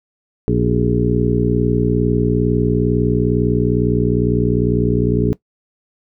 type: harmonic tone with a mistuned harmonic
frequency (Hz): 59.9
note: A#1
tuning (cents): +48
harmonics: 1 / 2 / 3 / 4 / 5 / 6 / 7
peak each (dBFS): -23 / -19 / -19 / -21 / -21 / -25 / -20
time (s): 0.48-5.33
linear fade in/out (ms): 0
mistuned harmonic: 6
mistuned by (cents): +83
effects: noise-tail reverb RT60 0.1 s tail -18 dB re dry